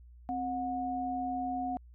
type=tone pair together; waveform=sine; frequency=261.9 / 728 Hz; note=C4 / F#5; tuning=+2 / -28 cents; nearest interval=octave + tritone; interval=1770 cents; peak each=-36 / -33 dBFS; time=0.29-1.77 s; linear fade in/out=0 ms; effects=added 60 Hz sine -51 dBFS peak until 1.94 s